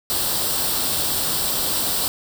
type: noise with comb filter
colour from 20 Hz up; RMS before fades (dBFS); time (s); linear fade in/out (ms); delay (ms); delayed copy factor
white; -22; 0.1-2.08; 0; 0.23; +0.6
effects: none